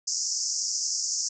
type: band-pass noise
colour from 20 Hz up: pink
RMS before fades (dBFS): -29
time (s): 0.07-1.29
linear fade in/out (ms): 10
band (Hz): 5000 to 7200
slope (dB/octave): 96
effects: none